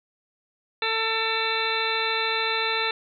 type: harmonic tone with a mistuned harmonic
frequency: 446.6 Hz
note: A4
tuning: 26 cents sharp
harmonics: 1 / 2 / 3 / 4 / 5 / 6 / 8 / 9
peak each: -31 / -31 / -31 / -31 / -31 / -31 / -31 / -31 dBFS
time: 0.82-2.91 s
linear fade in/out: 2 ms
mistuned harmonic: 5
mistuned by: +23 cents
effects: none